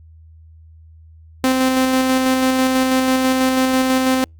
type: tone with tremolo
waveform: sawtooth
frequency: 259.9 Hz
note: C4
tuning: 11 cents flat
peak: -9 dBFS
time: 1.44-4.24 s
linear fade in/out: 0 ms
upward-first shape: square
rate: 6.1 Hz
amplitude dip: 25%
effects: added 80 Hz sine -41 dBFS peak until 4.39 s + Opus 48 kbps